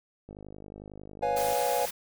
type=click train; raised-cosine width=2 ms; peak=-31 dBFS; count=64; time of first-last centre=0.29-1.525 s; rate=51 Hz
type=chord; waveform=triangle; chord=C# dominant seventh; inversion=third; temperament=equal with one note detuned; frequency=493.9 / 554.4 / 705.3 / 830.6 Hz; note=B4 / C#5 / E#5 / G#5; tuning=0 / 0 / +17 / 0 cents; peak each=-29 / -29 / -29 / -28 dBFS; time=1.22-1.86 s; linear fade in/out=10 ms
type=noise; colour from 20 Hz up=white; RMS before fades=-36 dBFS; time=1.36-1.91 s; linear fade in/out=10 ms
effects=none